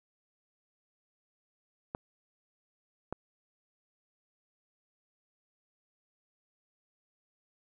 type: clicks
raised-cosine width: 1 ms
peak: -21 dBFS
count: 2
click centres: 1.949 / 3.126 s
effects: none